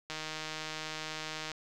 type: click train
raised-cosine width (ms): 0.2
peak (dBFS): -21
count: 222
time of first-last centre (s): 0.1-1.517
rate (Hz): 156
effects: none